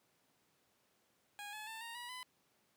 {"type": "tone with pitch steps", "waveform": "15% pulse", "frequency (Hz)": [822, 855.9, 891.2, 928, 966.3, 1006.2], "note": ["G#5", "A5", "A5", "A#5", "B5", "B5"], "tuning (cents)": [-18, -48, 22, -8, -38, 32], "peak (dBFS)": -39, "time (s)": [1.39, 2.23], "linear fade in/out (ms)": 0, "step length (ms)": 140, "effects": ["pink hiss -75 dBFS RMS until 2.76 s", "high-pass 150 Hz 12 dB/octave"]}